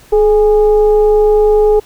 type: tone with frequency modulation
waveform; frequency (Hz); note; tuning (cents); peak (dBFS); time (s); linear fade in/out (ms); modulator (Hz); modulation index
sine; 424.7; G#4; +39; -6; 0.12-1.8; 10; 399; 0.47
effects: pink hiss -43 dBFS RMS until 1.85 s